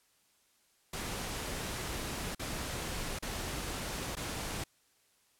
pink noise with dropouts, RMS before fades -38 dBFS, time 0.93-4.64 s, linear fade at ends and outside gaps 5 ms, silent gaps 2.35-2.394 / 3.189-3.224 / 4.154-4.167 s, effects white hiss -70 dBFS RMS until 5.39 s + low-pass 12000 Hz 12 dB/octave

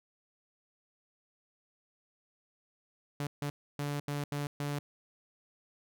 sawtooth tone bursts at uneven times, 144.6 Hz, D3, 27 cents flat, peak -29 dBFS, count 6, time 3.2-3.27 / 3.42-3.5 / 3.79-4 / 4.08-4.24 / 4.32-4.47 / 4.6-4.79 s, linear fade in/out 2 ms, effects none

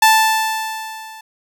sawtooth tone with level ramp, 880 Hz, A5, in tune, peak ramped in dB -3 to -31 dBFS, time 0.02-1.21 s, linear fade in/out 5 ms, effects none

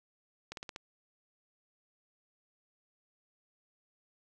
slowing click train, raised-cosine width 0.2 ms, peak -24 dBFS, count 5, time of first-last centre 0.52-0.761 s, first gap 52 ms, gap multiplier 1.1, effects none

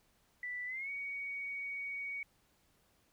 sine tone with pitch glide, 1975.5 to 2243 Hz, B6 to C#7, 0 to +20 cents, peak -38 dBFS, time 0.43-2.23 s, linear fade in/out 2 ms, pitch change +220 cents, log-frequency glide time 0.66-0.9 s, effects pink hiss -72 dBFS RMS until 3.12 s

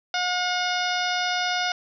harmonic tone, 721 Hz, F#5, 45 cents flat, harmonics 1 / 2 / 3 / 4 / 5 / 6 / 7 / 8, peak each -27 / -28 / -32 / -33 / -32 / -38 / -32 / -38 dBFS, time 0.14-1.72 s, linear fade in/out 2 ms, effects none

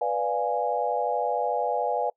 sine chord, B diminished seventh, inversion none, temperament equal, 493.9 / 587.3 / 698.5 / 830.6 Hz, B4 / D5 / F5 / Ab5, 0 / 0 / 0 / 0 cents, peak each -29 / -30 / -29 / -28 dBFS, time 0.01-2.1 s, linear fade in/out 5 ms, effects noise-tail reverb RT60 0.1 s tail -25 dB re dry

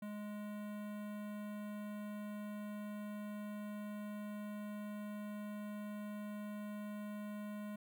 square tone with notch filter, 208.5 Hz, G#3, 7 cents sharp, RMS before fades -45 dBFS, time 0.02-7.76 s, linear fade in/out 5 ms, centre 5300 Hz, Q 0.5, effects none

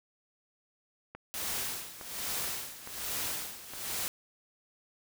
click train, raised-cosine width 0.5 ms, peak -28 dBFS, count 7, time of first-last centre 1.15-3.736 s, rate 2.32 Hz
white noise with tremolo, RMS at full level -34 dBFS, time 1.34-4.08 s, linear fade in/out 0 ms, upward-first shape sine, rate 1.2 Hz, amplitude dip 80%
effects none

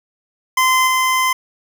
25% pulse tone with level steps, 1033 Hz, C6, 22 cents flat, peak -8 / -10 dBFS, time 0.57-1.33 s, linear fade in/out 5 ms, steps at 0.87 s, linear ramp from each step 5 ms, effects none

